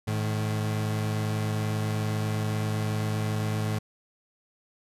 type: tone pair together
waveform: 35% pulse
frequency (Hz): 107.8 / 157.89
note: A2 / D#3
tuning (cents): -35 / +26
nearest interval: perfect fifth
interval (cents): 661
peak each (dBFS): -25 / -32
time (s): 0.07-3.79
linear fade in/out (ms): 10
effects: resampled to 32000 Hz